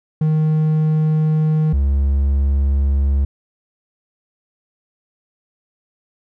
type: tone pair in turn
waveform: triangle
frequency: 155.56 / 69.37 Hz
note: D#3 / C#2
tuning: 0 / +2 cents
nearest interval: octave + major second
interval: 1398 cents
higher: first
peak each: -11 dBFS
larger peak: neither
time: 0.21-1.73 / 1.73-3.25 s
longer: neither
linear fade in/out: 5 ms
effects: none